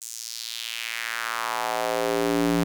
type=tone with high-pass filter sweep; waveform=square; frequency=57.6 Hz; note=A#1; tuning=20 cents flat; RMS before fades=-27 dBFS; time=0.01-2.64 s; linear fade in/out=10 ms; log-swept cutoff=7600 to 210 Hz; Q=2.3; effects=none